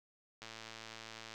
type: click train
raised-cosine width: 0.2 ms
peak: -30 dBFS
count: 104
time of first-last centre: 0.42-1.34 s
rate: 112 Hz
effects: none